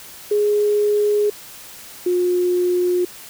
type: tone pair in turn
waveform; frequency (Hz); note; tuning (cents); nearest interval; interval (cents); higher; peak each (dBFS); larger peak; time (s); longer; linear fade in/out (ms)
sine; 416.2 / 357.7; G#4 / F4; +4 / +41; minor third; 263; first; -14 / -15; first; 0.31-1.3 / 2.06-3.05; neither; 5
effects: white hiss -39 dBFS RMS until 3.29 s